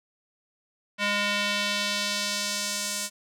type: tone with band-pass filter sweep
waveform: square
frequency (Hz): 204.8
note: G#3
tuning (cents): -24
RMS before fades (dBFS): -28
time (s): 0.98-3.1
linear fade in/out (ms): 50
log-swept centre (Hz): 2400 to 7800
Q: 1.2
effects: none